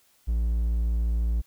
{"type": "tone", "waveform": "triangle", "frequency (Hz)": 57.1, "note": "A#1", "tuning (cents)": -35, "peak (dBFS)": -20, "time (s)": [0.27, 1.42], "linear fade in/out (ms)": 20, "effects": ["white hiss -63 dBFS RMS until 1.46 s"]}